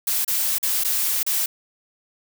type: noise with dropouts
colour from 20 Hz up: blue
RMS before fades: -22 dBFS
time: 0.07-1.46 s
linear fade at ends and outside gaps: 5 ms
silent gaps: 0.248-0.278 / 0.584-0.628 / 0.838-0.846 / 1.231-1.264 s
effects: none